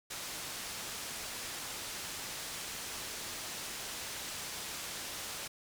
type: low-pass noise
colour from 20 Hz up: white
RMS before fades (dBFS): -42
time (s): 0.1-5.48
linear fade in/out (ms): 10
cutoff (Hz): 8400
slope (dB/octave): 12
effects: none